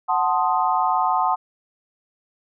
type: chord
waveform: sine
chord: F# diminished seventh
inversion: none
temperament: equal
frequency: 740 / 880 / 1046.5 / 1244.5 Hz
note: F#5 / A5 / C6 / Eb6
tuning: 0 / 0 / 0 / 0 cents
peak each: -22 / -22 / -23 / -25 dBFS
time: 0.08-1.36 s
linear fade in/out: 20 ms
effects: none